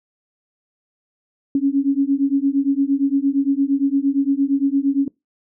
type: beating tone pair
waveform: sine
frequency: 272.7 / 281.4 Hz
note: C#4 / C#4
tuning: -28 / +26 cents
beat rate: 8.7 Hz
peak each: -18 dBFS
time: 1.55-5.08 s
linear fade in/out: 2 ms
effects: noise-tail reverb RT60 0.2 s tail -24 dB re dry